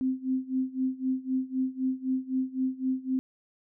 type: tone with tremolo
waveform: sine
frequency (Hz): 260.2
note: C4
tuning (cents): -9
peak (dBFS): -23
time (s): 0.01-3.19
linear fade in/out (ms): 0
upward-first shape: sine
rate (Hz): 3.9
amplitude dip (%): 90
effects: none